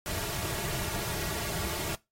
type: noise with comb filter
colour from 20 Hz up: pink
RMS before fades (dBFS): -34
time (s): 0.06-1.95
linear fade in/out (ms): 0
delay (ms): 3.9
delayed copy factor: -0.7
effects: noise-tail reverb RT60 0.2 s tail -20 dB re dry + AAC 48 kbps